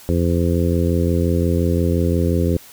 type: harmonic tone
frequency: 85.7 Hz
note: F2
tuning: 32 cents flat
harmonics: 1 / 2 / 3 / 4 / 5 / 6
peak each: -18 / -21 / -23 / -24 / -25 / -26 dBFS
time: 0.09-2.57 s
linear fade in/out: 0 ms
effects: white hiss -43 dBFS RMS until 2.72 s